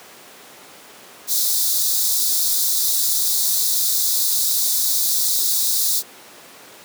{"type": "high-pass noise", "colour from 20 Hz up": "white", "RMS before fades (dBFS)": -19, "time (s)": [1.27, 6.03], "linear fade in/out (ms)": 50, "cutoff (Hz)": 3600, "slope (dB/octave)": 96, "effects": ["pink hiss -42 dBFS RMS until 6.84 s", "high-pass 300 Hz 12 dB/octave"]}